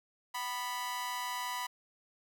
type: tone with amplitude modulation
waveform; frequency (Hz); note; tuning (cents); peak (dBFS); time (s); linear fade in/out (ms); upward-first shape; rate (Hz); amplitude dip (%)
sawtooth; 987.8; B5; 0; -28; 0.34-1.67; 10; sine; 234; 75
effects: none